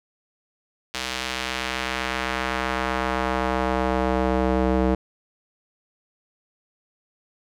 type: tone with band-pass filter sweep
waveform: square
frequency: 63.9 Hz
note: C2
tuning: 40 cents flat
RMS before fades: -24 dBFS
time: 0.94-4.95 s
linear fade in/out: 5 ms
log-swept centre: 3900 to 410 Hz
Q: 0.86
effects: none